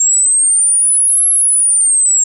sine exponential two-way sweep, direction up then down, 7459 to 11175 to 7459 Hz, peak -8 dBFS, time 0-2.24 s, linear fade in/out 5 ms, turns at 1.28 s, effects none

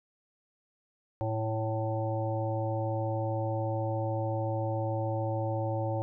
harmonic tone with a mistuned harmonic, 110.8 Hz, A2, 13 cents sharp, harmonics 1 / 3 / 5 / 7 / 8, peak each -31 / -37 / -34 / -38 / -41 dBFS, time 1.21-6.02 s, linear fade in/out 0 ms, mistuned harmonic 7, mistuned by -15 cents, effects none

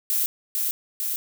violet noise with echo, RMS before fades -23 dBFS, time 0.1-0.26 s, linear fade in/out 0 ms, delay 450 ms, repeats 2, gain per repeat -2 dB, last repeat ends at 1.16 s, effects none

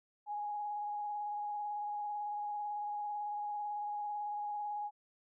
sine tone with vibrato, 830.6 Hz, G#5, in tune, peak -36 dBFS, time 0.26-4.91 s, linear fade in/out 50 ms, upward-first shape square, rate 18 Hz, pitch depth 14 cents each way, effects none

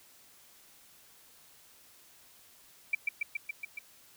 sine tone with echo, 2334 Hz, D7, 11 cents flat, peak -24 dBFS, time 2.93-2.95 s, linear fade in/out 5 ms, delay 140 ms, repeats 6, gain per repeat -2 dB, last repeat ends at 3.79 s, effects white hiss -59 dBFS RMS until 4.16 s

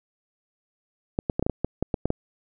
clicks, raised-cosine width 2 ms, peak -10 dBFS, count 11, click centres 1.189 / 1.298 / 1.395 / 1.426 / 1.465 / 1.497 / 1.646 / 1.826 / 1.942 / 2.056 / 2.104 s, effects none

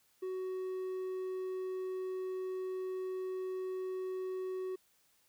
triangle tone, 373.1 Hz, F#4, 14 cents sharp, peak -34 dBFS, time 0.22-4.76 s, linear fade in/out 10 ms, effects white hiss -71 dBFS RMS until 5.28 s

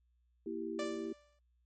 sine chord, E diminished, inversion second, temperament equal, 233.1 / 329.6 / 392 Hz, Bb3 / E4 / G4, 0 / 0 / 0 cents, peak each -44 / -40 / -41 dBFS, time 0.46-1.13 s, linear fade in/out 5 ms
sawtooth tone with exponential decay, 587.3 Hz, D5, in tune, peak -32 dBFS, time 0.79-1.39 s, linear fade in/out 2 ms, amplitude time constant 130 ms
effects added 60 Hz sine -70 dBFS peak until 1.65 s + MP3 32 kbps

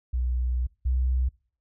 sine tone pair in turn, 61.74 / 63.48 Hz, B1 / B1, 0 / +48 cents, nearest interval unison, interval 48 cents, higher second, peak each -23 / -21 dBFS, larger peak second, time 0.13-0.67 / 0.85-1.29 s, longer first, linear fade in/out 10 ms, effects noise-tail reverb RT60 0.5 s tail -26 dB re dry

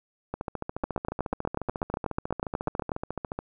two click trains, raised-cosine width 1 ms, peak -17 / -13 dBFS, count 44 / 18, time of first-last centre 0.34-3.39 / 0.84-2.918 s, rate 14.1 / 8.18 Hz, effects none

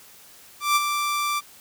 sawtooth tone with ADSR envelope, 1174.7 Hz, D6, in tune, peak -12 dBFS, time 0.6-1.41 s, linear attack 160 ms, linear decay 29 ms, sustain -7 dB, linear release 30 ms, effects white hiss -49 dBFS RMS until 1.6 s

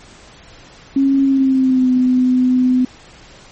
sine tone with pitch glide, 273 to 253.3 Hz, C#4 to B3, -26 to +44 cents, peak -10 dBFS, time 0.96-2.85 s, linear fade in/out 5 ms, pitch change -130 cents, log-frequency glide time 1.23-1.92 s, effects pink hiss -42 dBFS RMS until 3.51 s + MP3 32 kbps

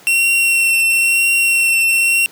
45% pulse tone with vibrato, 2722 Hz, F7, 45 cents flat, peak -11 dBFS, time 0.07-2.26 s, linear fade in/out 0 ms, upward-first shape triangle, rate 1 Hz, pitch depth 17 cents each way, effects pink hiss -43 dBFS RMS until 2.31 s + high-pass 200 Hz 12 dB/octave

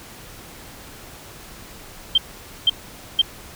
sine tone bursts, 3154 Hz, G7, 10 cents sharp, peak -11 dBFS, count 3, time 2.15-3.217 s, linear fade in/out 5 ms, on 29 ms, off 490 ms, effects pink hiss -41 dBFS RMS until 3.55 s

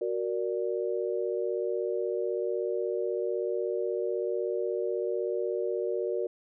sine chord, Gb augmented, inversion none, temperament equal, 370 / 466.2 / 587.3 Hz, Gb4 / Bb4 / D5, 0 / 0 / 0 cents, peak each -31 / -31 / -35 dBFS, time 0.01-6.27 s, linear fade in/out 5 ms, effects none

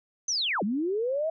sine linear two-way sweep, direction down then up, 6290 to 185 to 659 Hz, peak -25 dBFS, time 0.28-1.3 s, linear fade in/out 5 ms, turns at 0.63 s, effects none

